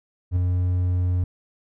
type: tone with ADSR envelope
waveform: triangle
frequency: 89.9 Hz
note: F#2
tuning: 49 cents flat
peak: -14 dBFS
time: 0.31-1.24 s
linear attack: 53 ms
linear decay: 4 ms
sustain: -3 dB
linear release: 3 ms
effects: none

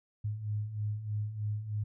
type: beating tone pair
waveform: sine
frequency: 103.2 / 106.4 Hz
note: G#2 / G#2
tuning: -10 / +42 cents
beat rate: 3.2 Hz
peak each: -39 / -33 dBFS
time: 0.24-1.84 s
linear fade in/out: 10 ms
effects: none

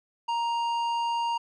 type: tone with tanh clipping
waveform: sine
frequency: 935 Hz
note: A#5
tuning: 5 cents sharp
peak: -27 dBFS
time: 0.28-1.38 s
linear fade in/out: 10 ms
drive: 11 dB
effects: none

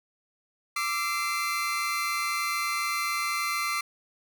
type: tone cluster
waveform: 30% pulse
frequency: 1174 / 1341 / 2072 Hz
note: D6 / E6 / C7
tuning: -1 / +29 / -17 cents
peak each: -27 / -33 / -28 dBFS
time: 0.76-3.81 s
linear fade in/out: 5 ms
effects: none

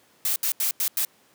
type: noise bursts at uneven times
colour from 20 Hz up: blue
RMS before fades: -24 dBFS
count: 5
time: 0.25-0.36 / 0.43-0.52 / 0.6-0.71 / 0.8-0.88 / 0.97-1.05 s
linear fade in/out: 2 ms
effects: pink hiss -59 dBFS RMS until 1.34 s + high-pass 200 Hz 12 dB/octave

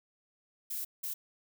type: noise bursts at uneven times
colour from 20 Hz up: violet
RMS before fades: -37 dBFS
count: 2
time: 0.7-0.85 / 1.03-1.14 s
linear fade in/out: 10 ms
effects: none

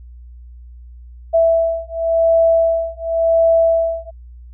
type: beating tone pair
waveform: sine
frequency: 660 / 660.92 Hz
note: E5 / E5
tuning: +2 / +4 cents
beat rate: 0.92 Hz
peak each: -15 dBFS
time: 1.33-4.11 s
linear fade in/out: 20 ms
effects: added 60 Hz sine -35 dBFS peak until 4.53 s

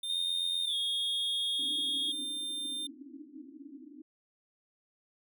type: tone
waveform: square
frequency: 3600 Hz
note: A7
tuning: 39 cents sharp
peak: -35 dBFS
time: 0.03-2.87 s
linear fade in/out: 5 ms
type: tone with pitch glide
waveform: sine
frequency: 3688 to 3305 Hz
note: A#7 to G#7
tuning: -19 to -9 cents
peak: -31 dBFS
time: 0.09-2.12 s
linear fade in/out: 5 ms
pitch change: -190 cents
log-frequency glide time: 0.64-0.75 s
type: band-pass noise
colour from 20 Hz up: pink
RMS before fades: -49 dBFS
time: 1.59-4.02 s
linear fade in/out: 5 ms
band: 260 to 320 Hz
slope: 96 dB/octave
effects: none

